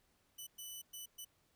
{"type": "tone bursts at uneven times", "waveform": "10% pulse", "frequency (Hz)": 2984, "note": "F#7", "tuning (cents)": 14, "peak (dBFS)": -38, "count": 4, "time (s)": [[0.38, 0.47], [0.58, 0.82], [0.93, 1.06], [1.18, 1.25]], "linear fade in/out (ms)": 10, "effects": ["pink hiss -75 dBFS RMS until 1.55 s"]}